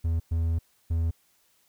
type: tone bursts at uneven times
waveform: triangle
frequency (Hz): 82.41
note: E2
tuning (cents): 0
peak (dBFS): -21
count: 3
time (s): 0.04-0.2 / 0.31-0.59 / 0.9-1.11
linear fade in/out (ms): 10
effects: white hiss -66 dBFS RMS until 1.68 s